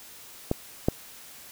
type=clicks; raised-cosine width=2 ms; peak=-10 / -7 dBFS; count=2; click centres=0.514 / 0.885 s; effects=white hiss -47 dBFS RMS until 1.51 s